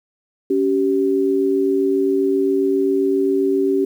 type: tone pair together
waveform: sine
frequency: 279.1 / 386.6 Hz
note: C#4 / G4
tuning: +12 / -24 cents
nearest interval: tritone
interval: 564 cents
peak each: -19 / -16 dBFS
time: 0.5-3.85 s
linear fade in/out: 5 ms
effects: 8-bit